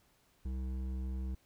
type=tone with hard clipping; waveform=sine; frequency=64.5 Hz; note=C2; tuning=24 cents flat; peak=-37 dBFS; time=0.45-1.35 s; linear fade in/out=5 ms; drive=10 dB; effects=pink hiss -70 dBFS RMS until 1.45 s